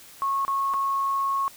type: tone with dropouts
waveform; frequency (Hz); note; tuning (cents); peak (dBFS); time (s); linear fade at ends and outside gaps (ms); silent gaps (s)
sine; 1096; C#6; -20; -22; 0.22-1.48; 0; 0.45-0.48 / 0.737-0.741
effects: white hiss -48 dBFS RMS until 1.56 s